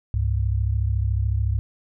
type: tone pair together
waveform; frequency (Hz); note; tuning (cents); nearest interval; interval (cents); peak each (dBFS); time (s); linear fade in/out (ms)
sine; 67.9 / 101.74; C#2 / G#2; -35 / -35; perfect fifth; 700; -22; 0.14-1.59; 0
effects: none